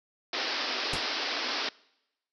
white band-pass noise, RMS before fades -32 dBFS, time 0.33-1.69 s, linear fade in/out 2 ms, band 240 to 5400 Hz, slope 96 dB/octave
pink noise with exponential decay, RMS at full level -27 dBFS, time 0.93-1.03 s, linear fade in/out 5 ms, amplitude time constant 20 ms
effects noise-tail reverb RT60 0.9 s tail -24 dB re dry + resampled to 24000 Hz

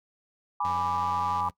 sine chord, G# diminished, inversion none, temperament equal, 830.6 / 987.8 / 1174.7 Hz, G#5 / B5 / D6, 0 / 0 / 0 cents, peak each -30 dBFS, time 0.6-1.49 s, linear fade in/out 5 ms
25% pulse tone, 87.6 Hz, F2, 6 cents sharp, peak -35 dBFS, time 0.64-1.51 s, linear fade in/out 10 ms
click train, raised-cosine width 0.2 ms, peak -29 dBFS, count 108, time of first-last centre 0.65-1.404 s, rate 142 Hz
effects noise-tail reverb RT60 0.1 s tail -20 dB re dry

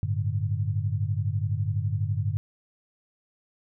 sine chord, G suspended second, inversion none, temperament equal, 98 / 110 / 146.83 Hz, G2 / A2 / D3, 0 / 0 / 0 cents, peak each -27 / -28 / -32 dBFS, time 0.03-2.37 s, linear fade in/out 0 ms, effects none

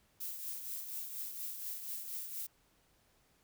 violet noise with tremolo, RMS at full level -40 dBFS, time 0.2-2.47 s, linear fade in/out 10 ms, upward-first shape triangle, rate 4.2 Hz, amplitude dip 55%, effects pink hiss -71 dBFS RMS until 3.43 s

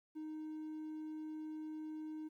triangle tone, 310.5 Hz, D#4, 3 cents flat, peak -40 dBFS, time 0.15-2.29 s, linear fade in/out 20 ms, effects tanh soft clip ceiling -36 dBFS + 13-bit

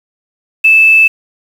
sine tone with quantisation, 2628 Hz, E7, 6 cents flat, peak -3 dBFS, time 0.64-1.08 s, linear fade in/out 10 ms, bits 5, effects none

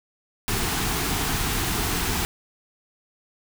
pink band-stop noise, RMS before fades -25 dBFS, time 0.48-2.25 s, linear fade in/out 0 ms, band 470 to 670 Hz, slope 96 dB/octave, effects none

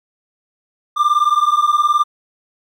triangle beating tone pair, 1184 / 1203 Hz, D6 / D6, +14 / +41 cents, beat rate 19 Hz, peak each -13 dBFS, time 0.96-2.04 s, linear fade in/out 20 ms, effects none

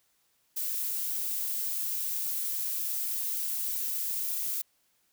violet noise, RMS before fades -32 dBFS, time 0.56-4.62 s, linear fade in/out 10 ms, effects white hiss -71 dBFS RMS until 5.12 s

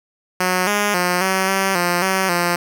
5% pulse tone with pitch steps, 183.1 / 206.1 / 178.6 / 189.8 / 193 / 175.5 / 190.2 / 174.3 Hz, F#3 / G#3 / F3 / F#3 / G3 / F3 / F#3 / F3, -18 / -13 / +39 / +44 / -27 / +9 / +48 / -3 cents, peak -5 dBFS, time 0.4-2.56 s, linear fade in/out 5 ms, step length 270 ms, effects none

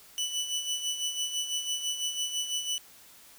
25% pulse tone with tremolo, 2974 Hz, F#7, 8 cents sharp, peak -24 dBFS, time 0.18-2.78 s, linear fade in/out 0 ms, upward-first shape sine, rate 6 Hz, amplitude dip 60%, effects white hiss -54 dBFS RMS until 3.38 s

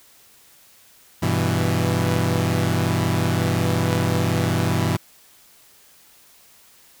sawtooth chord, E minor, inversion first, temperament equal, 98 / 123.47 / 164.81 Hz, G2 / B2 / E3, 0 / 0 / 0 cents, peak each -19 dBFS, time 1.22-4.97 s, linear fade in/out 10 ms, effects white hiss -52 dBFS RMS until 7 s

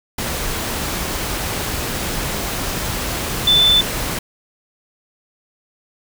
sine tone in noise, 3520 Hz, A7, in tune, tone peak -10 dBFS, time 3.47-3.81 s, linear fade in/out 5 ms, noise pink, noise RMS -23 dBFS, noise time 0.18-4.19 s, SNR +10 dB, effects none

